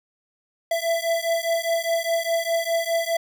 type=beating tone pair; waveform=square; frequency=665 / 669.9 Hz; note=E5 / E5; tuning=+15 / +28 cents; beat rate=4.9 Hz; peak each=-25 dBFS; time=0.71-3.17 s; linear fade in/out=5 ms; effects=none